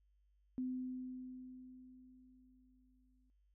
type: tone with exponential decay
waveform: sine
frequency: 255.1 Hz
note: C4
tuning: 44 cents flat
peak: -36 dBFS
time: 0.58-3.3 s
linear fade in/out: 0 ms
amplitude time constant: 590 ms
effects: added 50 Hz sine -70 dBFS peak until 3.54 s